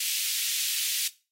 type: high-pass noise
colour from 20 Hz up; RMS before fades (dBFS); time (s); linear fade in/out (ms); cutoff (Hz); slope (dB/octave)
pink; -29; 0-1.08; 5; 2700; 24
effects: noise-tail reverb RT60 0.3 s tail -17 dB re dry + AAC 48 kbps